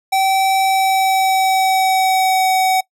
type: tone with pitch glide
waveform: square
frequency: 770 to 753.3 Hz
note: G5 to F#5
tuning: -31 to +31 cents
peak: -13 dBFS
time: 0.12-2.81 s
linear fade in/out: 10 ms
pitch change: -38 cents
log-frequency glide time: 0.58-2.47 s
effects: noise-tail reverb RT60 0.1 s tail -22 dB re dry